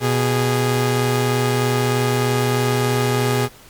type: tone pair together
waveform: sawtooth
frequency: 123.13 / 412.6 Hz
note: B2 / G#4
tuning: -5 / -11 cents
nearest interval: octave + major sixth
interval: 2094 cents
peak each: -14 / -16 dBFS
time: 0-3.49 s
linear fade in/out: 50 ms
effects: pink hiss -45 dBFS RMS until 3.69 s + MP3 96 kbps